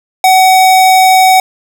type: tone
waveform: square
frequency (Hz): 752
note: F#5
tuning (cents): +28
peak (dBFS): -4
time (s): 0.24-1.4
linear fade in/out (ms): 2
effects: none